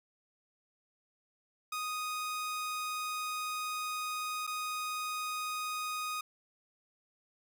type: tone with dropouts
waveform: sawtooth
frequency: 1244.5 Hz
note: D#6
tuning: in tune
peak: -31 dBFS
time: 1.72-6.21 s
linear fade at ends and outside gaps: 5 ms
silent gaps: 4.468-4.474 s
effects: none